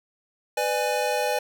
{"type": "chord", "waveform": "square", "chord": "G# diminished", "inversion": "first", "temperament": "just", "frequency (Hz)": [498.4, 598, 830.6], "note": ["B4", "D5", "G#5"], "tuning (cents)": [16, 31, 0], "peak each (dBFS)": -28, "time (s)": [0.57, 1.39], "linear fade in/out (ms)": 5, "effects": []}